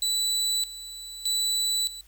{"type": "tone with tremolo", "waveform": "30% pulse", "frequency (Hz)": 3964, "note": "B7", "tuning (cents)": 6, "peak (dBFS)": -21, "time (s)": [0.02, 2.01], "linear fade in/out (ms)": 2, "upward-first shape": "square", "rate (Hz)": 0.81, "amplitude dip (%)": 80, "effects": ["added 50 Hz sine -55 dBFS peak until 2.07 s", "white hiss -60 dBFS RMS until 2.07 s"]}